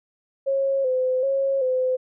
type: tone with vibrato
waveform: sine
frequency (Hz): 528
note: C5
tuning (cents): +16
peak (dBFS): -19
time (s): 0.46-1.97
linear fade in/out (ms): 20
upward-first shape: square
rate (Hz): 1.3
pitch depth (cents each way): 53
effects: none